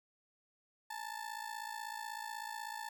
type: ring-modulated tone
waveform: 30% pulse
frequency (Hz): 880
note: A5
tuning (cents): 0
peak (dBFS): -36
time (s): 0.9-2.89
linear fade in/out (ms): 5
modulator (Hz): 28.1
effects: none